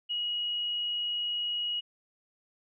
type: tone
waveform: sine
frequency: 2900 Hz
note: F#7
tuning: 35 cents flat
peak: -29 dBFS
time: 0.09-1.81 s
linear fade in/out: 20 ms
effects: none